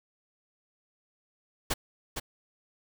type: noise with echo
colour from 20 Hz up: pink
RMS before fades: -28 dBFS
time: 1.7-1.74 s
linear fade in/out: 10 ms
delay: 460 ms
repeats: 1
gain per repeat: -6 dB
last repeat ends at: 2.2 s
effects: none